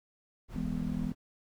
brown noise, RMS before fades -41 dBFS, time 0.48-1.15 s, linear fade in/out 50 ms
sine chord, E major, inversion none, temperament just, 164.81 / 206 / 247.2 Hz, E3 / G#3 / B3, 0 / -14 / +2 cents, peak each -36 dBFS, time 0.56-1.12 s, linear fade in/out 2 ms
effects none

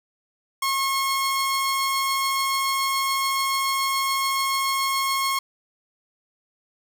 sawtooth tone pair together, 1084 / 4343 Hz, C#6 / C#8, -39 / -36 cents, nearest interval 2 octaves, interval 2403 cents, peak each -18 / -29 dBFS, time 0.62-5.39 s, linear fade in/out 5 ms, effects 9-bit

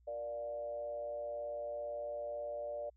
sine tone with frequency modulation, 587.3 Hz, D5, in tune, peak -38 dBFS, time 0.07-2.9 s, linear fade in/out 10 ms, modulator 118 Hz, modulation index 0.59, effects added 60 Hz sine -64 dBFS peak until 2.96 s

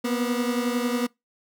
30% pulse beating tone pair, 240.1 / 251.1 Hz, B3 / B3, -49 / +29 cents, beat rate 11 Hz, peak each -22 / -26 dBFS, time 0.04-1.07 s, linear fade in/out 10 ms, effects noise-tail reverb RT60 0.2 s tail -24 dB re dry

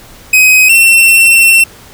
45% pulse tone pair in turn, 2522 / 2703 Hz, D#7 / E7, +23 / +43 cents, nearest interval minor second, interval 120 cents, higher second, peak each -3 dBFS, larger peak neither, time 0.33-0.69 / 0.69-1.64 s, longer second, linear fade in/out 5 ms, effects pink hiss -36 dBFS RMS until 1.93 s

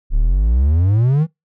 triangle exponential sweep, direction up, 32.7 to 166.6 Hz, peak -9 dBFS, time 0.1-1.27 s, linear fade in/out 50 ms, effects noise-tail reverb RT60 0.2 s tail -26 dB re dry

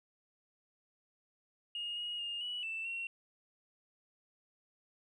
sine tone with pitch steps, 2855 / 2883 / 2831 / 2939 / 2660 / 2730 Hz, F7 / F#7 / F7 / F#7 / E7 / F7, +37 / -46 / +23 / -12 / +15 / -40 cents, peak -36 dBFS, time 1.75-3.07 s, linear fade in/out 2 ms, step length 220 ms, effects tanh soft clip ceiling -32 dBFS

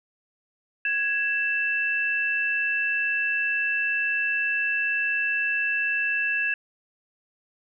sine tone pair together, 1661.2 / 2659 Hz, G#6 / E7, 0 / +14 cents, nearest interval minor sixth, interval 814 cents, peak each -25 dBFS, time 0.85-6.54 s, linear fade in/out 2 ms, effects none

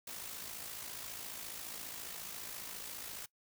white noise with amplitude modulation, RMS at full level -43 dBFS, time 0.07-3.26 s, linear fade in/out 5 ms, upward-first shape sine, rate 54.6 Hz, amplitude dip 50%, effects noise-tail reverb RT60 0.1 s tail -21 dB re dry

